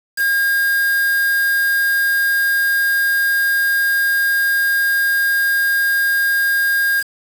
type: tone with quantisation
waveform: triangle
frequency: 1618 Hz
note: G#6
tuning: 46 cents flat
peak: -12 dBFS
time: 0.16-7.04 s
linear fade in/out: 50 ms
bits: 4
effects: none